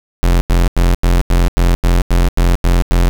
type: tone bursts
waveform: 45% pulse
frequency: 43.65 Hz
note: F1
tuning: in tune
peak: -8 dBFS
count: 11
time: 0.23-3.09 s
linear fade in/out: 0 ms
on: 180 ms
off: 88 ms
effects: none